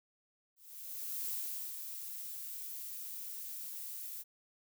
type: noise with ADSR envelope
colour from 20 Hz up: violet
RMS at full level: -38 dBFS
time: 0.56-4.24 s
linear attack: 730 ms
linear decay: 460 ms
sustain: -6 dB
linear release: 36 ms
effects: none